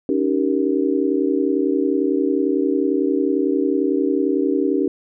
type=chord; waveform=sine; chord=Eb dominant seventh; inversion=third; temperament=just; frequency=280 / 311.1 / 388.9 / 466.7 Hz; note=Db4 / Eb4 / G4 / Bb4; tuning=+18 / 0 / -14 / +2 cents; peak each=-20 / -22 / -21 / -25 dBFS; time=0.09-4.88 s; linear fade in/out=2 ms; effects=none